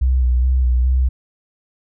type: tone with vibrato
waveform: sine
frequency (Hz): 62.9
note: B1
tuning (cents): +32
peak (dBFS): -12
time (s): 0.01-1.09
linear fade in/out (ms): 10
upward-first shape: square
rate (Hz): 2.4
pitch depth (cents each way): 33
effects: none